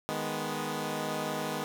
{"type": "chord", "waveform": "10% pulse", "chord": "G# minor", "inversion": "second", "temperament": "equal", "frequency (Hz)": [155.56, 207.7, 246.9], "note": ["D#3", "G#3", "B3"], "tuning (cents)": [0, 0, 0], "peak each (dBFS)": -28, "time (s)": [0.09, 1.64], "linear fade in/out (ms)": 0, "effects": []}